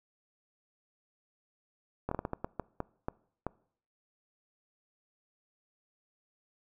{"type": "slowing click train", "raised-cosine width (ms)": 1, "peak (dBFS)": -19, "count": 11, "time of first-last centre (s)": [2.09, 3.466], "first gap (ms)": 24, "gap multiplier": 1.36, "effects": ["noise-tail reverb RT60 0.6 s tail -23 dB re dry"]}